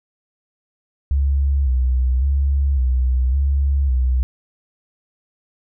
sine tone with vibrato, 66.3 Hz, C2, 23 cents sharp, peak -14 dBFS, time 1.11-4.23 s, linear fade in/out 0 ms, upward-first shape square, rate 0.9 Hz, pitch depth 77 cents each way, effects none

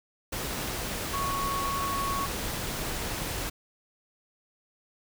sine tone in noise, 1108.7 Hz, C#6, in tune, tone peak -29 dBFS, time 1.13-2.26 s, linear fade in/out 10 ms, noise pink, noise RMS -33 dBFS, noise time 0.32-3.5 s, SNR +1 dB, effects none

